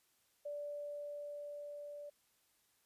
sine tone with level ramp, 583 Hz, D5, 13 cents flat, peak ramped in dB -40 to -46 dBFS, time 0.45-2.1 s, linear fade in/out 10 ms, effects white hiss -75 dBFS RMS until 2.85 s + resampled to 32000 Hz

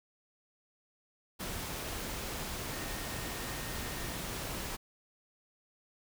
sine tone in noise, 1843 Hz, A#6, 20 cents flat, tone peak -50 dBFS, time 2.71-4.17 s, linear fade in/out 20 ms, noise pink, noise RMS -39 dBFS, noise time 1.39-4.77 s, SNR -14 dB, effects none

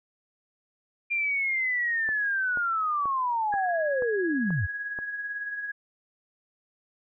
sine linear sweep, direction down, 2401 to 73.42 Hz, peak -24 dBFS, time 1.1-4.67 s, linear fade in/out 20 ms
click train, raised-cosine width 1 ms, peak -25 dBFS, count 7, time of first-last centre 2.09-4.989 s, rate 2.07 Hz
sine tone with tremolo, 1661.2 Hz, G#6, in tune, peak -29 dBFS, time 3.52-5.72 s, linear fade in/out 10 ms, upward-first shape sine, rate 18 Hz, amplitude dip 45%
effects none

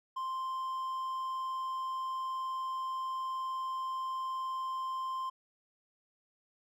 triangle tone, 1046.5 Hz, C6, in tune, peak -32 dBFS, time 0.16-5.3 s, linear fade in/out 10 ms, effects none

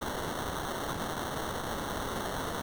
white noise with sample-and-hold, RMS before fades -35 dBFS, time 0.01-2.62 s, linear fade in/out 10 ms, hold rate 2450 Hz, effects none

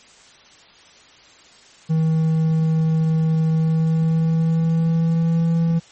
triangle tone with pitch glide, 160 to 165.93 Hz, D#3 to E3, +49 to +12 cents, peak -13 dBFS, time 1.89-5.8 s, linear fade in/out 20 ms, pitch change +63 cents, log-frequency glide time 3.5-5.5 s, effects white hiss -48 dBFS RMS until 5.91 s + MP3 32 kbps

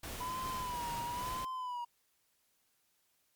pink noise with tremolo, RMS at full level -43 dBFS, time 0.03-1.45 s, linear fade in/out 5 ms, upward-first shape sine, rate 2.6 Hz, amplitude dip 25%
triangle tone with vibrato, 987.8 Hz, B5, in tune, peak -35 dBFS, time 0.2-1.85 s, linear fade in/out 10 ms, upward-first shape sine, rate 1 Hz, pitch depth 82 cents each way
effects white hiss -75 dBFS RMS until 3.35 s + MP3 96 kbps

